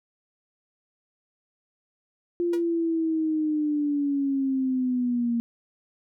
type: linear sweep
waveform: sine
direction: down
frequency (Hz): 348.3 to 232.6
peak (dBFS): -22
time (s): 2.4-5.4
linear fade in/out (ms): 0
type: tone with exponential decay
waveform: sawtooth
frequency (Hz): 480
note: B4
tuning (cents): -49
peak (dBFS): -28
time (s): 2.53-2.64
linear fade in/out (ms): 5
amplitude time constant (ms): 22
effects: none

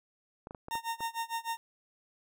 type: clicks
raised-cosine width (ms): 1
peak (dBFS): -29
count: 6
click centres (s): 0.471 / 0.509 / 0.548 / 0.684 / 0.754 / 1.006
type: tone with tremolo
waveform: 40% pulse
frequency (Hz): 918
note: A#5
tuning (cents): -27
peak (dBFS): -30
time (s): 0.71-1.57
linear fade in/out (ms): 0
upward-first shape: sine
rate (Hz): 6.6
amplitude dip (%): 95
effects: none

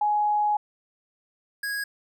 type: tone pair in turn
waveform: sine / square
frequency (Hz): 837 / 1651.9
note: G#5 / G#6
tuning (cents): +13 / -10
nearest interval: octave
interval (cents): 1177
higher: second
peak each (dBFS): -20 / -28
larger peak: first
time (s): 0.01-0.57 / 1.63-1.84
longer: first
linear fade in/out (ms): 5
effects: none

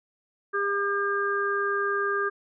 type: harmonic tone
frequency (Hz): 401.6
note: G4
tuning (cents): +42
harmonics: 1 / 3 / 4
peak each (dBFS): -28 / -28 / -28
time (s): 0.53-2.3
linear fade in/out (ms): 20
effects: none

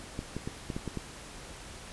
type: clicks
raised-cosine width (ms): 3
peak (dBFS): -21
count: 7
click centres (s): 0.191 / 0.366 / 0.475 / 0.702 / 0.765 / 0.877 / 0.973
effects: pink hiss -46 dBFS RMS until 1.92 s + resampled to 24000 Hz

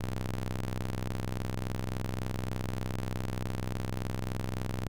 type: ring-modulated tone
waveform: sawtooth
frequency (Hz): 63.8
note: C2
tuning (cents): -43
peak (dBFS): -25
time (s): 0-4.88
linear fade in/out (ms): 10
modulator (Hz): 43.6
effects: none

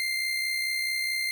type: tone with amplitude modulation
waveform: 30% pulse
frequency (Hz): 2096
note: C7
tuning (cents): +2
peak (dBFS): -22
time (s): 0-1.31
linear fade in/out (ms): 0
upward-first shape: sine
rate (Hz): 64.6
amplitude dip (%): 40
effects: none

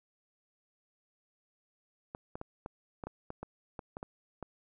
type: clicks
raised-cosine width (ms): 1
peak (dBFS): -26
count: 12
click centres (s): 2.149 / 2.355 / 2.414 / 2.661 / 3.038 / 3.07 / 3.304 / 3.43 / 3.792 / 3.969 / 4.029 / 4.427
effects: none

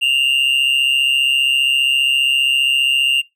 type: tone with amplitude modulation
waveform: triangle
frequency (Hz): 2794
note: F7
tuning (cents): 0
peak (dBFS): -8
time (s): 0.01-3.22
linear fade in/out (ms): 20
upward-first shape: sine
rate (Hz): 135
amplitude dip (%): 65
effects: noise-tail reverb RT60 0.2 s tail -24 dB re dry

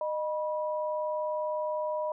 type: tone pair together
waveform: sine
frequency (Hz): 614 / 974.7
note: D#5 / B5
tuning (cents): -23 / -23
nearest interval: minor sixth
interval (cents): 800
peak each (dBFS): -30 / -34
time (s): 0.01-2.12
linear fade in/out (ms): 2
effects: none

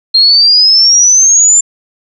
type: exponential sweep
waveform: sine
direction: up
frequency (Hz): 4186 to 7260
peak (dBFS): -3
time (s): 0.14-1.61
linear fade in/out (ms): 10
effects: none

